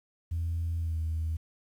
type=tone with pitch glide; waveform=sine; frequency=83.6 to 80.33 Hz; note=E2 to E2; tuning=+25 to -44 cents; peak=-27 dBFS; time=0.31-1.37 s; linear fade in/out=10 ms; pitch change=-69 cents; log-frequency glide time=0.79-0.98 s; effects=tanh soft clip ceiling -25 dBFS + 10-bit